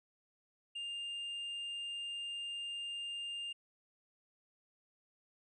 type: tone with tanh clipping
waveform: sine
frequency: 2805 Hz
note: F7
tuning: 7 cents sharp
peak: -40 dBFS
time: 0.75-3.53 s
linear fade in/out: 10 ms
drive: 3 dB
effects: resampled to 24000 Hz